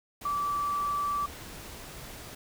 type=tone in noise; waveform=sine; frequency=1159 Hz; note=D6; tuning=23 cents flat; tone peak=-27 dBFS; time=0.25-1.26 s; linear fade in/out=5 ms; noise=pink; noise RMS=-44 dBFS; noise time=0.21-2.35 s; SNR=+14 dB; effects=none